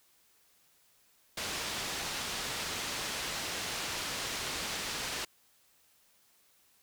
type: low-pass noise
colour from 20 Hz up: white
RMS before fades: -37 dBFS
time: 1.37-5.25 s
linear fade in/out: 5 ms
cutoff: 5500 Hz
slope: 12 dB/octave
effects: white hiss -67 dBFS RMS until 6.82 s